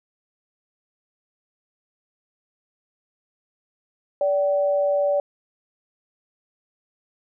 sine tone pair together, 577 / 769.4 Hz, D5 / G5, -31 / -33 cents, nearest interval perfect fourth, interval 498 cents, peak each -18 / -29 dBFS, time 4.21-5.2 s, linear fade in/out 2 ms, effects none

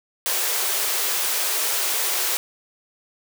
white high-pass noise, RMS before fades -23 dBFS, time 0.26-2.37 s, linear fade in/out 0 ms, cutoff 350 Hz, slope 96 dB/octave, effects none

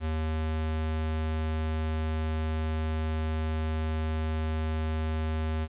square tone, 78.8 Hz, D#2, 23 cents sharp, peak -28 dBFS, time 0-5.68 s, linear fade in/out 50 ms, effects resampled to 8000 Hz + 10-bit

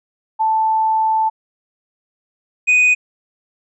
sine / triangle tone pair in turn, 880 / 2489 Hz, A5 / D#7, 0 / 0 cents, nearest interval octave + tritone, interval 1800 cents, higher second, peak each -13 / -8 dBFS, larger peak second, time 0.39-1.3 / 2.67-2.95 s, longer first, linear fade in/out 20 ms, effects resampled to 24000 Hz

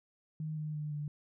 sine tone with pitch steps, 155.56 / 152.98 / 150.43 / 147.94 Hz, D#3 / D#3 / D3 / D3, 0 / -29 / +42 / +13 cents, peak -35 dBFS, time 0.4-1.08 s, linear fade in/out 2 ms, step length 170 ms, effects none

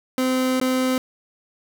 30% pulse tone with dropouts, 257.7 Hz, C4, 26 cents flat, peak -16 dBFS, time 0.18-0.98 s, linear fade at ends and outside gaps 1 ms, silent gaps 0.6-0.613 s, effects none

